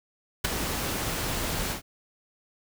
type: noise with ADSR envelope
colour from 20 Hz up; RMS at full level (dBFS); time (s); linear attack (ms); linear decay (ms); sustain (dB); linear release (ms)
pink; -22; 0.44-1.82; 9; 12; -8; 110
effects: none